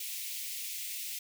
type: high-pass noise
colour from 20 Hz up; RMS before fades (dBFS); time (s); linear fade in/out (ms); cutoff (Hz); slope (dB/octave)
white; -39; 0-1.19; 5; 2100; 48
effects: none